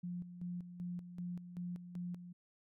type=tone with tremolo; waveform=sine; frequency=176.7 Hz; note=F3; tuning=21 cents sharp; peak=-39 dBFS; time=0.03-2.33 s; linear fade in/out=10 ms; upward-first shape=square; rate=2.6 Hz; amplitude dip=65%; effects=none